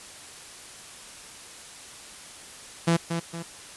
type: tone with echo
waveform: sawtooth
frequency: 167.8 Hz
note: E3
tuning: 31 cents sharp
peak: -15 dBFS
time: 2.87-2.97 s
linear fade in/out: 10 ms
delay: 230 ms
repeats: 2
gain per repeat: -7 dB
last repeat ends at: 3.43 s
effects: white hiss -44 dBFS RMS until 3.76 s + resampled to 24000 Hz